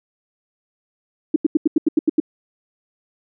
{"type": "tone bursts", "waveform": "sine", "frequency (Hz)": 311.1, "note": "D#4", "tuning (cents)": 0, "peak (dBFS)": -10, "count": 9, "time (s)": [1.34, 2.201], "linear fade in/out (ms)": 5, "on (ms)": 21, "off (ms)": 84, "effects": []}